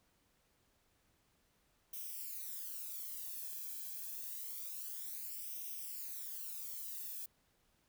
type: noise with flanger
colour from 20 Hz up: violet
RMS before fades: -45 dBFS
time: 1.93-7.26 s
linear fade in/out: 5 ms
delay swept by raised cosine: 0.34 to 1.24 ms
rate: 0.27 Hz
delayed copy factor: +0.85
effects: pink hiss -75 dBFS RMS until 7.88 s